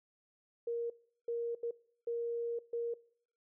sine tone bursts at uneven times, 469 Hz, A#4, 11 cents sharp, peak -33 dBFS, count 5, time 0.67-0.9 / 1.28-1.55 / 1.63-1.71 / 2.07-2.59 / 2.73-2.94 s, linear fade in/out 5 ms, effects noise-tail reverb RT60 0.6 s tail -22 dB re dry

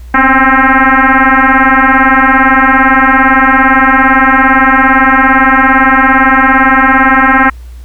sine tone with frequency modulation, 273.8 Hz, C#4, 21 cents flat, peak -3 dBFS, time 0.14-7.5 s, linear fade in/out 5 ms, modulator 265 Hz, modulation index 6.7, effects added 60 Hz sine -25 dBFS peak until 7.84 s + pink hiss -45 dBFS RMS until 7.84 s

